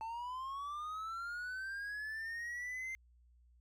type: linear sweep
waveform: triangle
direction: up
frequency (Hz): 880 to 2093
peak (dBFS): -38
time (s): 0.01-2.95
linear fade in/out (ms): 0
effects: added 60 Hz sine -63 dBFS peak until 3.6 s